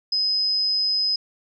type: tone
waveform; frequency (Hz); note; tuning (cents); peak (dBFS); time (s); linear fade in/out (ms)
sine; 5050; D#8; +25; -19; 0.12-1.16; 5
effects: none